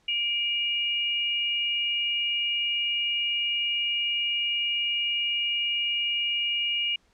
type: tone pair together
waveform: sine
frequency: 2349 / 2860 Hz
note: D7 / F7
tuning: 0 / +41 cents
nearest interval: minor third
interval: 341 cents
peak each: -31 / -25 dBFS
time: 0.08-6.96 s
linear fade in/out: 5 ms
effects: pink hiss -66 dBFS RMS until 7.13 s + low-pass 7000 Hz 12 dB/octave